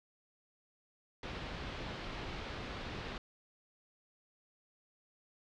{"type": "low-pass noise", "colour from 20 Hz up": "pink", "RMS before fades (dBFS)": -43, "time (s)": [1.23, 3.18], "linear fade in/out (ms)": 2, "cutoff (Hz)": 4200, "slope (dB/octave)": 24, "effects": []}